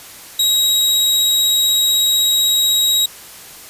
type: tone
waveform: sawtooth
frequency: 3821 Hz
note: A#7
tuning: 42 cents sharp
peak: -9 dBFS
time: 0.39-3.06 s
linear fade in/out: 5 ms
effects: white hiss -37 dBFS RMS until 3.69 s + resampled to 32000 Hz